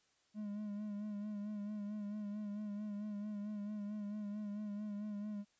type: tone with vibrato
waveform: triangle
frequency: 207.7 Hz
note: G#3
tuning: in tune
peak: -38 dBFS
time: 0.34-5.45 s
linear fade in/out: 50 ms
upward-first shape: sine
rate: 4.5 Hz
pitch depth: 42 cents each way
effects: white hiss -75 dBFS RMS until 5.59 s + resampled to 16000 Hz